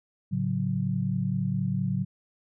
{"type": "chord", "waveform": "sine", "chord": "F# minor", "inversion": "first", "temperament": "equal with one note detuned", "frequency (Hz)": [110, 140.53, 185], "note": ["A2", "C#3", "F#3"], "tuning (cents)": [0, 24, 0], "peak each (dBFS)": [-31, -29, -28], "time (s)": [0.31, 2.05], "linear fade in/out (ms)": 20, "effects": []}